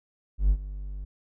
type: tone with ADSR envelope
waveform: triangle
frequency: 49 Hz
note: G1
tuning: in tune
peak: -13 dBFS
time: 0.38-1.05 s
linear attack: 120 ms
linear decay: 67 ms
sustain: -18 dB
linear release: 10 ms
effects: tanh soft clip ceiling -11 dBFS